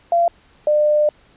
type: tone pair in turn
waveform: sine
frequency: 685 / 600.1 Hz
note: F5 / D5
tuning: -34 / +37 cents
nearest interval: major second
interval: 229 cents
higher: first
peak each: -12 dBFS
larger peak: neither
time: 0.12-0.28 / 0.67-1.09 s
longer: second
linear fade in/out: 2 ms
effects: pink hiss -53 dBFS RMS until 1.36 s + resampled to 8000 Hz